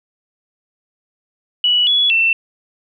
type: tone with pitch steps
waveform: sine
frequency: 2942 / 3388 / 2684 Hz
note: F#7 / G#7 / E7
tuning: -11 / +34 / +31 cents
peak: -11 dBFS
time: 1.64-2.33 s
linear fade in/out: 2 ms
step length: 230 ms
effects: none